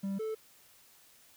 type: tone pair in turn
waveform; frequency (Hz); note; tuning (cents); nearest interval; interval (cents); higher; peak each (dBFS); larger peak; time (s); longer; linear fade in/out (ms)
triangle; 196 / 438.2; G3 / A4; 0 / -7; octave + major second; 1393; second; -30 / -31; first; 0.03-0.19 / 0.19-0.35; neither; 10
effects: white hiss -61 dBFS RMS until 1.36 s